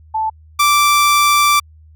sine / sawtooth tone pair in turn, 877 / 1170.7 Hz, A5 / D6, -6 / -6 cents, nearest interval perfect fourth, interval 500 cents, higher second, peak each -15 / -6 dBFS, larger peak second, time 0.14-0.3 / 0.59-1.6 s, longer second, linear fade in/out 10 ms, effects added 78 Hz sine -41 dBFS peak until 1.95 s

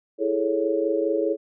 sine chord, A major seventh, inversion second, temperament equal, 329.6 / 415.3 / 440 / 554.4 Hz, E4 / G#4 / A4 / C#5, 0 / 0 / 0 / 0 cents, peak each -26 dBFS, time 0.18-1.37 s, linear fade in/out 50 ms, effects none

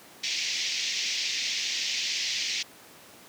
white band-pass noise, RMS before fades -30 dBFS, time 0.23-2.63 s, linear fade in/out 10 ms, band 2000 to 6100 Hz, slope 48 dB/octave, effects pink hiss -50 dBFS RMS until 3.28 s + high-pass 200 Hz 12 dB/octave

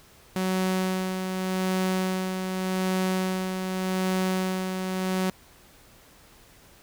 sawtooth tone with tremolo, 186.7 Hz, F#3, 16 cents sharp, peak -19 dBFS, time 0.36-5.3 s, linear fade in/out 0 ms, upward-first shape sine, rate 0.85 Hz, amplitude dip 45%, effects pink hiss -54 dBFS RMS until 6.82 s

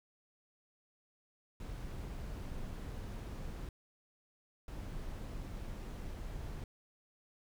brown noise bursts at uneven times, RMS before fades -43 dBFS, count 2, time 1.6-3.69 / 4.68-6.64 s, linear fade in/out 2 ms, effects none

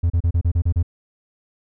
triangle tone bursts, 85.1 Hz, F2, 44 cents flat, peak -12 dBFS, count 8, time 0.03-0.829 s, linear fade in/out 10 ms, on 71 ms, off 33 ms, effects tanh soft clip ceiling -8 dBFS

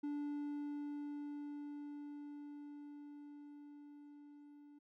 triangle tone with level ramp, 291.1 Hz, D4, 15 cents flat, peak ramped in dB -36 to -55 dBFS, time 0.03-4.79 s, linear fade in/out 10 ms, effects none

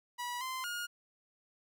sawtooth tone with pitch steps, 973 / 1037 / 1429 Hz, B5 / C6 / F6, -26 / -16 / +39 cents, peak -33 dBFS, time 0.18-0.87 s, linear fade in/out 20 ms, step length 230 ms, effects none

